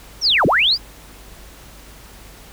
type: linear two-way sweep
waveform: sine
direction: down then up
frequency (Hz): 5900 to 98.2 to 5090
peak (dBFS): -12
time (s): 0.21-0.78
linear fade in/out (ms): 50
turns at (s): 0.46
effects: added 50 Hz sine -43 dBFS peak until 2.52 s + pink hiss -43 dBFS RMS until 2.52 s